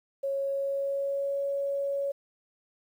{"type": "tone with pitch glide", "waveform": "sine", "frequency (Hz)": [550, 558.3], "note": ["C#5", "C#5"], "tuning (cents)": [-14, 12], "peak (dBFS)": -27, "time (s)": [0.23, 2.12], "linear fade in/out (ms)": 10, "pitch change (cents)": 26, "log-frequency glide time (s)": [0.34, 1.4], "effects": ["10-bit"]}